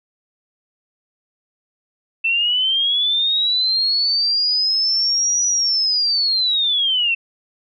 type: linear two-way sweep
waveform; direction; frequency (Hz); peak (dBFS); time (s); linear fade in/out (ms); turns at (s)
sine; up then down; 2662 to 5880 to 2662; -15; 2.24-7.15; 10; 5.46
effects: none